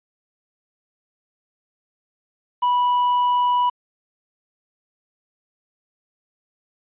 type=tone with quantisation; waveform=triangle; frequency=982 Hz; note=B5; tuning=10 cents flat; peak=-14 dBFS; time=2.62-3.7 s; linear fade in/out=10 ms; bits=7; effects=resampled to 8000 Hz